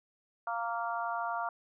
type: harmonic tone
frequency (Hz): 232.1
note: A#3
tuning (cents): -7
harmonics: 3 / 4 / 5 / 6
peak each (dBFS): -36 / -37 / -38 / -39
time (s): 0.47-1.49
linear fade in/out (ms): 2
effects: none